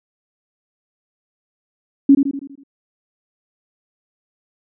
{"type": "tone with echo", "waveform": "sine", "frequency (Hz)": 277.2, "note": "C#4", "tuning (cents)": 0, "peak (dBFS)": -5, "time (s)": [2.09, 2.15], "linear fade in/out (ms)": 5, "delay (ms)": 81, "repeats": 6, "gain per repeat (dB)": -6, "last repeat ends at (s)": 2.636, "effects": []}